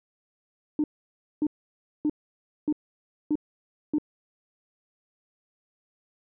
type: tone bursts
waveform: sine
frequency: 300.8 Hz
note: D4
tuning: 42 cents sharp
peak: -20 dBFS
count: 6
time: 0.79-3.984 s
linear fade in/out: 2 ms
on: 49 ms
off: 580 ms
effects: tanh soft clip ceiling -17 dBFS